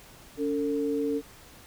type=tone pair together; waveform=sine; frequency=283.5 / 450 Hz; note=C#4 / A4; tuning=+39 / +39 cents; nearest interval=minor sixth; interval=800 cents; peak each=-28 dBFS; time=0.37-1.22 s; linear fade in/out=50 ms; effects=pink hiss -51 dBFS RMS until 1.66 s